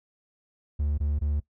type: tone bursts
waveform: triangle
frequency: 73.42 Hz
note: D2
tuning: in tune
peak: -22 dBFS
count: 3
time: 0.79-1.402 s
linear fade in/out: 10 ms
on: 190 ms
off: 21 ms
effects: noise-tail reverb RT60 0.1 s tail -19 dB re dry